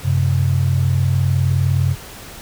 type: tone pair together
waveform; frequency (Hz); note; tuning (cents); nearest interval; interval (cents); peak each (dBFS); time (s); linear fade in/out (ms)
sine; 93.8 / 133.54; F#2 / C3; +24 / +36; tritone; 612; -16; 0.03-1.96; 50
effects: pink hiss -36 dBFS RMS until 2.41 s